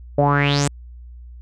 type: tone with low-pass filter sweep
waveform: sawtooth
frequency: 142.7 Hz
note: D3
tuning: 49 cents flat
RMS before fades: -17 dBFS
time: 0.18-0.68 s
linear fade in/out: 5 ms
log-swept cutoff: 540 to 8800 Hz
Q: 7
effects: added 60 Hz sine -36 dBFS peak until 1.41 s